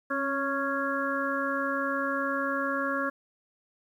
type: harmonic tone with a mistuned harmonic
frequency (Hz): 277.1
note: C#4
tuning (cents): -1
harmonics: 1 / 2 / 4 / 5 / 6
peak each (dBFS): -33 / -33 / -33 / -33 / -33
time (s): 0.1-3.1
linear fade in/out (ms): 10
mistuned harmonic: 1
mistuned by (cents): -29
effects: 10-bit